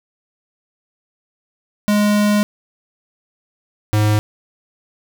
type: tone pair in turn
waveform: square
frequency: 207.7 / 105.97 Hz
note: G#3 / G#2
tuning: 0 / +35 cents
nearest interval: octave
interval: 1165 cents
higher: first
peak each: -13 dBFS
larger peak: neither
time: 1.88-2.43 / 3.93-4.19 s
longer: first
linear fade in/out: 0 ms
effects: none